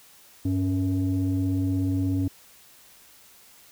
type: tone pair together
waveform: sine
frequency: 98 / 277.4 Hz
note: G2 / C#4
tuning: 0 / +1 cents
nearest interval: octave + tritone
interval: 1801 cents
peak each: -23 dBFS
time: 0.45-2.28 s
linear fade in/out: 5 ms
effects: tanh soft clip ceiling -18 dBFS + white hiss -53 dBFS RMS until 3.71 s

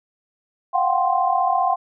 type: tone cluster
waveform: sine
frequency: 703 / 743 / 778 / 1048 Hz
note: F5 / F#5 / G5 / C6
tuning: +11 / +7 / -13 / +2 cents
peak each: -22 dBFS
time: 0.73-1.76 s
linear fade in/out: 20 ms
effects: none

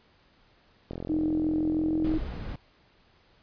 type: click train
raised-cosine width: 2 ms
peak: -22 dBFS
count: 54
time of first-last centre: 0.91-2.14 s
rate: 43.1 Hz
type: tone with pitch glide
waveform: sine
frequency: 311.1 to 314.5 Hz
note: D#4 to D#4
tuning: 0 to +19 cents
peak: -24 dBFS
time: 1.09-2.18 s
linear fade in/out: 5 ms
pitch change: +19 cents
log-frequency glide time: 1.69-1.93 s
type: noise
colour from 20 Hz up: brown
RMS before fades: -34 dBFS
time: 2.04-2.56 s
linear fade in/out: 5 ms
effects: pink hiss -62 dBFS RMS until 3.42 s + resampled to 11025 Hz

